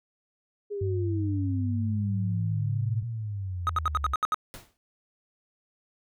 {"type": "exponential sweep", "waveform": "sine", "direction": "down", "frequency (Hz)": [416.8, 66.1], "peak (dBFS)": -30, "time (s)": [0.7, 4.15], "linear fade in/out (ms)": 20}
{"type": "tone with pitch glide", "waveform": "sine", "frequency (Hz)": [98, 107.49], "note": ["G2", "A2"], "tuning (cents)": [0, -40], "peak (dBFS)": -26, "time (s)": [0.81, 3.03], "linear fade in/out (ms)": 5, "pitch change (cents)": 160, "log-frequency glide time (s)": [1.45, 2.6]}
{"type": "tone bursts", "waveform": "triangle", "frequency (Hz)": 1262, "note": "D#6", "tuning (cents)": 24, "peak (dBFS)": -20, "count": 8, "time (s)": [3.67, 4.344], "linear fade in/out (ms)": 0, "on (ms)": 23, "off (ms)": 70}
{"type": "noise with exponential decay", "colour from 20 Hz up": "pink", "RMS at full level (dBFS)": -39, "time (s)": [4.54, 4.77], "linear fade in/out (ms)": 0, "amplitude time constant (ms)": 49}
{"effects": []}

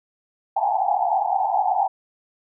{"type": "band-pass noise", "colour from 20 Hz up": "pink", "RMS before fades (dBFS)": -21, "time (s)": [0.56, 1.88], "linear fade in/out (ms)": 10, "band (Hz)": [720, 870], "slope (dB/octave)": 96, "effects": []}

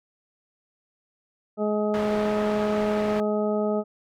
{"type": "harmonic tone", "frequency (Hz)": 210.7, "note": "G#3", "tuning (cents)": 25, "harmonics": [1, 2, 3, 4, 6], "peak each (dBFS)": [-26, -26, -27, -36, -37], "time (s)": [1.57, 3.84], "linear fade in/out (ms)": 50}
{"type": "low-pass noise", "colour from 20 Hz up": "white", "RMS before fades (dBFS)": -35, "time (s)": [1.94, 3.2], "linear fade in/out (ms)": 0, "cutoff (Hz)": 1600, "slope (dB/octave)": 12}
{"effects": []}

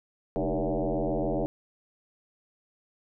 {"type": "tone with frequency modulation", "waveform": "sine", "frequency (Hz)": 137, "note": "C#3", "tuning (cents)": -20, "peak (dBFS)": -25, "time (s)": [0.36, 1.46], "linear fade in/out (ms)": 0, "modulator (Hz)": 87.2, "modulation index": 6.6, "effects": []}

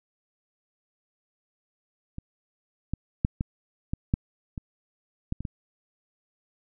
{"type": "clicks", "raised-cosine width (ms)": 5, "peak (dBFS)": [-23, -15, -9, -14, -15, -9, -21, -15, -21, -19], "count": 10, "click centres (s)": [2.184, 2.936, 3.249, 3.409, 3.935, 4.139, 4.578, 5.324, 5.406, 5.452], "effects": []}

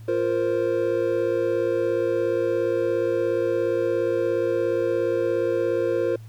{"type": "chord", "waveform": "triangle", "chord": "F suspended fourth", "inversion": "none", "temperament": "equal", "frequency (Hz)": [349.2, 466.2, 523.3], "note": ["F4", "Bb4", "C5"], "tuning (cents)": [0, 0, 0], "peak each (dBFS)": -23, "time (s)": [0.08, 6.16], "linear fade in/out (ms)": 5, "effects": ["added 111 Hz sine -38 dBFS peak until 6.28 s", "pink hiss -57 dBFS RMS until 6.28 s"]}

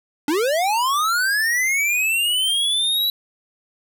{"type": "linear sweep", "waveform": "square", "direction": "up", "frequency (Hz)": [277.2, 3951], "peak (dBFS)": -18, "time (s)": [0.28, 3.1], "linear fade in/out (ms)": 2, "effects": []}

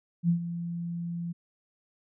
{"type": "tone with ADSR envelope", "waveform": "sine", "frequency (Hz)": 170.9, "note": "F3", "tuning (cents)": -37, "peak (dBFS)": -19, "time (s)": [0.23, 1.33], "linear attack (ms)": 59, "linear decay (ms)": 100, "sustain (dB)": -12, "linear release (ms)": 17, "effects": []}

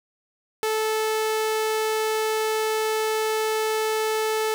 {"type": "tone", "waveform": "sawtooth", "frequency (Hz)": 436.5, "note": "A4", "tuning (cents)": -14, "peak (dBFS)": -18, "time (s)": [0.63, 4.54], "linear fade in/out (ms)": 0, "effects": []}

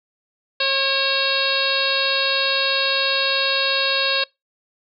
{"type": "harmonic tone with a mistuned harmonic", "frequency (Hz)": 543, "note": "C#5", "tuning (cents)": -36, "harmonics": [1, 2, 3, 4, 5, 6, 7, 8, 9], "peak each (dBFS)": [-25, -29, -26, -34, -24, -30, -24, -24, -31], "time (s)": [0.6, 4.24], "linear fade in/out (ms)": 5, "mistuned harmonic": 4, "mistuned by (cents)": 72, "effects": ["noise-tail reverb RT60 0.2 s tail -24 dB re dry"]}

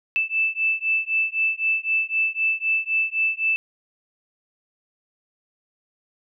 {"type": "beating tone pair", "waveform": "sine", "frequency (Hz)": [2637, 2640.9], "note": ["E7", "E7"], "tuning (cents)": [0, 3], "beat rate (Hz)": 3.9, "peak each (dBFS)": -23, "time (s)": [0.16, 3.56], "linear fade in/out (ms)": 0, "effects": []}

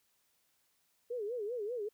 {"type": "tone with vibrato", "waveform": "sine", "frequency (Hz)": 449.7, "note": "A4", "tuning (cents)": 38, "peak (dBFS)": -35, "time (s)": [1.1, 1.89], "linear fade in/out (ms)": 10, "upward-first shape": "sine", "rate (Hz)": 5.1, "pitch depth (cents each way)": 190, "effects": ["white hiss -75 dBFS RMS until 1.93 s"]}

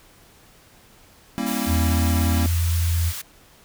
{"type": "chord", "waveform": "square", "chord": "G diminished seventh", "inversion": "none", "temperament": "equal with one note detuned", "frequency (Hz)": [196, 233.1, 270.4, 329.6], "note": ["G3", "Bb3", "Db4", "Fb4"], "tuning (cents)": [0, 0, -43, 0], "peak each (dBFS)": [-31, -27, -29, -33], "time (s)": [1.38, 2.46], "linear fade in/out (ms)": 0}
{"type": "high-pass noise", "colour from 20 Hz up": "white", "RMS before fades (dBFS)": -32, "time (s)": [1.46, 3.22], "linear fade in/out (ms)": 10, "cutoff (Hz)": 960, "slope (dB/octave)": 12}
{"type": "tone with pitch glide", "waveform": "sine", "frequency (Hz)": [82.41, 84.19], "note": ["E2", "E2"], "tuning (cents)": [0, 37], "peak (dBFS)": -18, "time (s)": [1.66, 3.13], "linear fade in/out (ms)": 50, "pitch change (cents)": 37, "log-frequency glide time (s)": [1.78, 2.21]}
{"effects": ["pink hiss -52 dBFS RMS until 3.64 s"]}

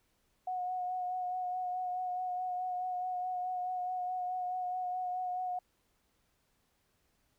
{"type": "tone with vibrato", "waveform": "sine", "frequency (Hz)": 730, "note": "F#5", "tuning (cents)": -24, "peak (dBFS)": -33, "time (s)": [0.47, 5.59], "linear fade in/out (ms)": 5, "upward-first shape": "sine", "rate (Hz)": 4.7, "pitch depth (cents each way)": 21, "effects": ["pink hiss -75 dBFS RMS until 7.38 s"]}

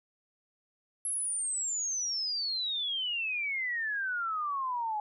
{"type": "exponential sweep", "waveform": "sine", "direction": "down", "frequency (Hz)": [11175, 830], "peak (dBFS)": -30, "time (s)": [1.05, 5], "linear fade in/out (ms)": 2, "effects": []}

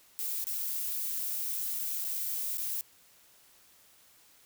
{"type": "noise with dropouts", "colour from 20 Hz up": "violet", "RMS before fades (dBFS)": -34, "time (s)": [0.19, 2.81], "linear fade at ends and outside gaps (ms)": 0, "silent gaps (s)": [[0.441, 0.469], [1.79, 1.794], [2.043, 2.048], [2.572, 2.581]], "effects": ["white hiss -61 dBFS RMS until 4.45 s"]}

